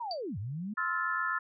sine linear two-way sweep, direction down then up, 987.8 to 90.6 to 220.6 Hz, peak -34 dBFS, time 0-0.74 s, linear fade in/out 10 ms, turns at 0.38 s
sine tone with exponential decay, 4620 Hz, D8, 29 cents flat, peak -31 dBFS, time 0.11-0.21 s, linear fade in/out 1 ms, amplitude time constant 20 ms
sine chord, F major seventh, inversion second, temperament just, 1047.7 / 1309.6 / 1396.9 / 1746.1 Hz, C6 / E6 / F6 / A6, +2 / -12 / 0 / -14 cents, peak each -37 / -34 / -34 / -34 dBFS, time 0.77-1.39 s, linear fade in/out 10 ms
effects none

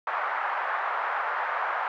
white band-pass noise, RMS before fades -29 dBFS, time 0.07-1.88 s, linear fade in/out 2 ms, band 700 to 1500 Hz, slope 24 dB/octave, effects none

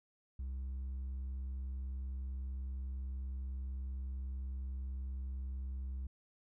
triangle tone with hard clipping, 65.41 Hz, C2, in tune, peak -37 dBFS, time 0.39-6.07 s, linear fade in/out 5 ms, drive 1 dB, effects none

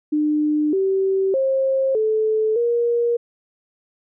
sine tone with pitch steps, 301.3 / 385.1 / 534 / 435.4 / 473.1 Hz, D4 / G4 / C5 / A4 / A#4, +44 / -31 / +35 / -18 / +26 cents, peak -16 dBFS, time 0.12-3.17 s, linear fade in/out 10 ms, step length 610 ms, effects none

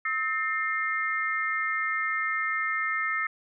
sine tone cluster, 1291 / 1805 / 2114 Hz, E6 / A6 / C7, -37 / +44 / +17 cents, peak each -30 dBFS, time 0.05-3.27 s, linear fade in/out 5 ms, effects none

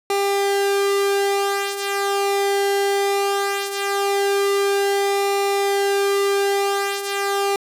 sawtooth tone with flanger, 398.4 Hz, G4, 28 cents sharp, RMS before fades -20 dBFS, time 0.1-7.56 s, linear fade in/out 2 ms, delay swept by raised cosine 0.62 to 3.32 ms, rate 0.19 Hz, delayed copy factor -0.55, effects resampled to 32000 Hz

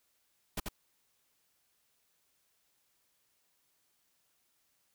pink noise with echo, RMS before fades -35 dBFS, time 0.57-0.6 s, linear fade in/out 5 ms, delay 87 ms, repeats 1, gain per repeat -3 dB, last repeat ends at 0.687 s, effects white hiss -75 dBFS RMS until 4.94 s

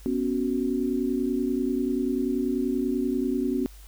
sine chord, B suspended second, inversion none, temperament equal, 246.9 / 277.2 / 370 Hz, B3 / C#4 / F#4, 0 / 0 / 0 cents, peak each -27 / -27 / -29 dBFS, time 0.06-3.66 s, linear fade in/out 0 ms, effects added 50 Hz sine -44 dBFS peak until 3.87 s + white hiss -54 dBFS RMS until 3.87 s

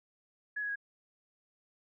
sine tone with pitch steps, 1690 / 1668.7 / 1647.6 Hz, G#6 / G#6 / G#6, +30 / +8 / -14 cents, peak -33 dBFS, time 0.56-0.758 s, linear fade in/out 10 ms, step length 66 ms, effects none

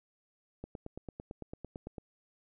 click train, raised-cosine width 2 ms, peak -28 dBFS, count 13, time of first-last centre 0.64-1.982 s, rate 8.94 Hz, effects none

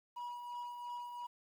triangle tone with tremolo, 967 Hz, B5, 37 cents flat, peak -38 dBFS, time 0.16-1.27 s, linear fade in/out 10 ms, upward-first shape triangle, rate 2.9 Hz, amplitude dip 45%, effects 11-bit

